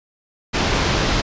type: low-pass noise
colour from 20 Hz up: pink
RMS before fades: -19 dBFS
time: 0.53-1.22 s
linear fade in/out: 20 ms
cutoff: 5900 Hz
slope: 24 dB/octave
effects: resampled to 16000 Hz